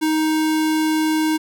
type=tone; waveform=square; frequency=312.9 Hz; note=D#4; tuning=10 cents sharp; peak=-17 dBFS; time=0.01-1.38 s; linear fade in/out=20 ms; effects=none